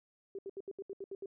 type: tone bursts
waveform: sine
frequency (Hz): 392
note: G4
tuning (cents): 0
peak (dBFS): -39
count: 9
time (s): 0.35-1.259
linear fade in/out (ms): 2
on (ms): 37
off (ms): 72
effects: none